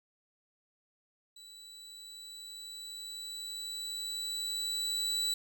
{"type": "tone with level ramp", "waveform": "35% pulse", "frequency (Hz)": 3951, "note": "B7", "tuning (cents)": 0, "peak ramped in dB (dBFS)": [-48, -27], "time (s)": [1.36, 5.34], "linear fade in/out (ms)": 5, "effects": []}